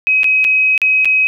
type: tone with dropouts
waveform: sine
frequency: 2537 Hz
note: D#7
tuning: 33 cents sharp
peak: -9 dBFS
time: 0.07-1.27 s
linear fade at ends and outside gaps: 0 ms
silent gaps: 0.233-0.243 / 0.443-0.448 / 0.778-0.817 / 1.047-1.055 s
effects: none